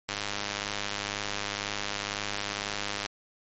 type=click train; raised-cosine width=0.2 ms; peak=-13 dBFS; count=304; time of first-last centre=0.09-3.061 s; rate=102 Hz; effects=MP3 32 kbps